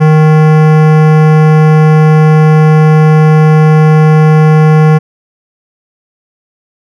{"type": "tone with hard clipping", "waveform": "sine", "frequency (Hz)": 155.3, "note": "D#3", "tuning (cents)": -3, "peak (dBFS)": -4, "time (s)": [0, 4.99], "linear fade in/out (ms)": 20, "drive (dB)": 18, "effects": []}